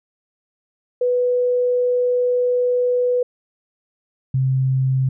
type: tone pair in turn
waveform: sine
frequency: 493.9 / 131.65 Hz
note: B4 / C3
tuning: 0 / +11 cents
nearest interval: octave + major seventh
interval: 2289 cents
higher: first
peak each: -15 dBFS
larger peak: neither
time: 1.01-3.23 / 4.34-5.09 s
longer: first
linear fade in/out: 5 ms
effects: none